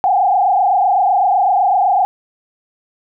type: tone with frequency modulation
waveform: sine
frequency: 769 Hz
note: G5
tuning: 33 cents flat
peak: -10 dBFS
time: 0.04-2.05 s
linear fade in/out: 0 ms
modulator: 27.9 Hz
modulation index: 2
effects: none